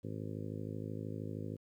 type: harmonic tone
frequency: 53 Hz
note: G#1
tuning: 36 cents sharp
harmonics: 2 / 3 / 4 / 5 / 6 / 7 / 8 / 9 / 10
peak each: -43 / -45 / -48 / -46 / -52 / -49 / -54 / -51 / -55 dBFS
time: 0.03-1.57 s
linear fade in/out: 20 ms
effects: 12-bit